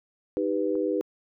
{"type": "chord", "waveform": "sine", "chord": "Eb augmented", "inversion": "none", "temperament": "equal with one note detuned", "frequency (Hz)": [312, 392, 493.9], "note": ["Eb4", "G4", "B4"], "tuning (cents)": [5, 0, 0], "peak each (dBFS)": -28, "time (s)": [0.37, 1.01], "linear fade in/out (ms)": 0}
{"type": "clicks", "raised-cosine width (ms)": 1, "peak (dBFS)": -33, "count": 2, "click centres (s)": [0.754, 1.011]}
{"effects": []}